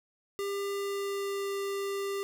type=tone with pitch glide; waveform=square; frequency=399.5 to 396.5 Hz; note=G4 to G4; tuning=+33 to +20 cents; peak=-32 dBFS; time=0.39-2.23 s; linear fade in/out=0 ms; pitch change=-13 cents; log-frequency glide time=0.72-1.55 s; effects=none